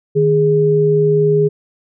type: tone pair together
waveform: sine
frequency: 154.1 / 413.4 Hz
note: D#3 / G#4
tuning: -16 / -8 cents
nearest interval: octave + perfect fourth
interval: 1708 cents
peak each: -15 / -11 dBFS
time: 0.15-1.49 s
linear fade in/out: 20 ms
effects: none